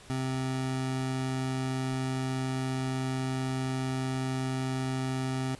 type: tone pair together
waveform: square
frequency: 130.8 / 261.6 Hz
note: C3 / C4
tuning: 0 / 0 cents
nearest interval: octave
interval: 1200 cents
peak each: -32 / -34 dBFS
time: 0.1-5.55 s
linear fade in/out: 0 ms
effects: pink hiss -52 dBFS RMS until 5.59 s + resampled to 24000 Hz